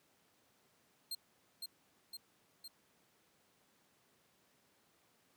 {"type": "tone with echo", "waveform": "sawtooth", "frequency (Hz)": 4186, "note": "C8", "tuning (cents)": 0, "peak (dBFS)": -36, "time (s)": [1.11, 1.15], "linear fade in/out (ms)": 5, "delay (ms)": 510, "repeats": 3, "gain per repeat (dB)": -3, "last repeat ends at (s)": 2.68, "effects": ["pink hiss -72 dBFS RMS until 5.36 s", "high-pass 150 Hz 12 dB/octave"]}